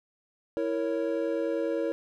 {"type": "chord", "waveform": "triangle", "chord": "A# diminished", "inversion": "second", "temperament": "equal with one note detuned", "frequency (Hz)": [329.6, 464.3, 554.4], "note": ["E4", "A#4", "C#5"], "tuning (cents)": [0, -7, 0], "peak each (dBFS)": -29, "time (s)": [0.57, 1.92], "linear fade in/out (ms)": 0, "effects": []}